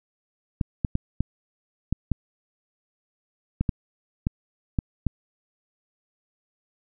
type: clicks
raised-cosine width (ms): 5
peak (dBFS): -10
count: 11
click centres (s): 0.612 / 0.848 / 0.954 / 1.206 / 1.926 / 2.117 / 3.61 / 3.692 / 4.269 / 4.788 / 5.067
effects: none